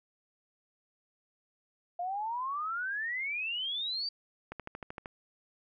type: exponential sweep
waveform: sine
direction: up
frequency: 690 to 4699 Hz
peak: -32 dBFS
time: 1.99-4.09 s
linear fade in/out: 5 ms
type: click train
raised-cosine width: 0.5 ms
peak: -25 dBFS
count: 8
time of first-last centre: 4.52-5.058 s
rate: 13 Hz
effects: none